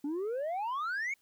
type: exponential sweep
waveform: sine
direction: up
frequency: 277.2 to 2263 Hz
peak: -29 dBFS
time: 0.04-1.14 s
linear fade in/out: 5 ms
effects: tanh soft clip ceiling -31 dBFS + white hiss -71 dBFS RMS until 1.21 s